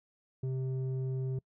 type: tone with low-pass filter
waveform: square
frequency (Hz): 130.81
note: C3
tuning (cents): 0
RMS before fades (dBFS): -34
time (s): 0.43-1.39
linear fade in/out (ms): 5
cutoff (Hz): 300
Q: 2.1
effects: noise-tail reverb RT60 0.1 s tail -26 dB re dry